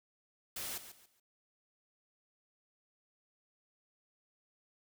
white noise with echo, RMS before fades -41 dBFS, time 0.56-0.78 s, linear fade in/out 5 ms, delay 140 ms, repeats 3, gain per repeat -11 dB, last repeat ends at 1.2 s, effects none

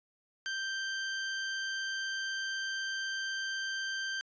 sawtooth tone, 1568 Hz, G6, in tune, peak -30 dBFS, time 0.46-4.21 s, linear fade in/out 0 ms, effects resampled to 16000 Hz + 12-bit

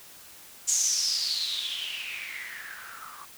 violet noise with low-pass filter sweep, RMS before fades -31 dBFS, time 0.67-3.26 s, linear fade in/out 20 ms, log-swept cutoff 7000 to 1100 Hz, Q 8.6, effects white hiss -49 dBFS RMS until 3.37 s

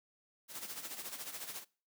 white noise with tremolo, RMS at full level -42 dBFS, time 0.48-1.65 s, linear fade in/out 50 ms, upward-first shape sine, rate 14 Hz, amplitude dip 65%, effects noise-tail reverb RT60 0.4 s tail -23 dB re dry + high-pass 150 Hz 12 dB/octave

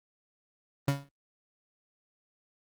35% pulse tone with exponential decay, 140.1 Hz, C#3, 19 cents sharp, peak -19 dBFS, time 0.88-1.09 s, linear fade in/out 2 ms, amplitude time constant 44 ms, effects Opus 24 kbps

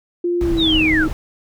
sine tone with pitch glide, 349.2 to 314.7 Hz, F4 to D#4, 0 to +20 cents, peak -16 dBFS, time 0.24-1.08 s, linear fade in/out 5 ms, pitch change -180 cents, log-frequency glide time 0.41-0.71 s
brown noise, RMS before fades -24 dBFS, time 0.41-1.13 s, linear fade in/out 0 ms
sine linear sweep, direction down, 3951 to 1244.5 Hz, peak -15 dBFS, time 0.57-1.07 s, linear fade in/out 50 ms
effects none

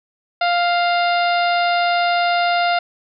harmonic tone with a mistuned harmonic, 698.5 Hz, F5, in tune, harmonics 1 / 2 / 3 / 4 / 5 / 6 / 7, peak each -16 / -22 / -26 / -28 / -30 / -32 / -33 dBFS, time 0.41-2.79 s, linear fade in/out 5 ms, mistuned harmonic 5, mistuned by +58 cents, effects none

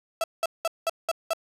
35% pulse tone bursts, 660 Hz, E5, 2 cents sharp, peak -21 dBFS, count 6, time 0.21-1.334 s, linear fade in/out 2 ms, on 29 ms, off 190 ms, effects resampled to 32000 Hz

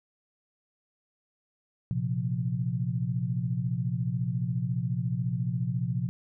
sine chord, Bb suspended second, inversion none, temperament equal, 116.54 / 130.81 / 174.61 Hz, Bb2 / C3 / F3, 0 / 0 / 0 cents, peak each -31 / -30 / -32 dBFS, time 1.91-6.09 s, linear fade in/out 0 ms, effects none

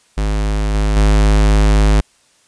square tone with level steps, 51.91 Hz, G#1, in tune, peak -15 / -13 / -9 dBFS, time 0.17-2.01 s, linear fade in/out 10 ms, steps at 0.74 / 0.96 s, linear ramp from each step 10 ms, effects white hiss -54 dBFS RMS until 2.47 s + resampled to 22050 Hz

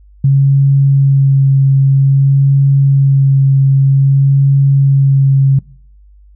sine tone with vibrato, 137.2 Hz, C#3, 17 cents flat, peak -5 dBFS, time 0.24-5.59 s, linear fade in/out 5 ms, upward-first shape sine, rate 0.52 Hz, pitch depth 13 cents each way, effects noise-tail reverb RT60 0.6 s tail -23 dB re dry + added 50 Hz sine -39 dBFS peak until 6.35 s

